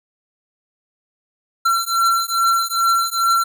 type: beating tone pair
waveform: square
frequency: 1357 / 1359.4 Hz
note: E6 / F6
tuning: +50 / -47 cents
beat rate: 2.4 Hz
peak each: -19 dBFS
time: 1.65-3.44 s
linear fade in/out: 10 ms
effects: none